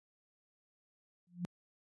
sine tone with exponential growth, 176.1 Hz, F3, 15 cents sharp, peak -31 dBFS, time 1.27-1.45 s, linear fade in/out 0 ms, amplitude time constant 37 ms, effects high-pass 100 Hz 12 dB/octave + resampled to 24000 Hz

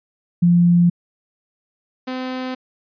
sine / sawtooth tone pair in turn, 173.7 / 256.7 Hz, F3 / C4, -9 / -33 cents, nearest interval perfect fifth, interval 676 cents, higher second, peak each -10 / -20 dBFS, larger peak first, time 0.42-0.9 / 2.07-2.55 s, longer neither, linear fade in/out 10 ms, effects resampled to 11025 Hz

